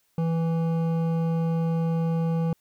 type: tone with hard clipping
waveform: sine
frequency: 164.81 Hz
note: E3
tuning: in tune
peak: -24 dBFS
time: 0.18-2.53 s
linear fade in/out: 2 ms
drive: 11 dB
effects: white hiss -69 dBFS RMS until 2.6 s